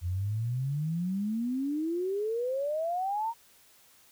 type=exponential sweep; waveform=sine; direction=up; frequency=84.6 to 943 Hz; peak=-28 dBFS; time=0.01-3.34 s; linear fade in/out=50 ms; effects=white hiss -60 dBFS RMS until 4.11 s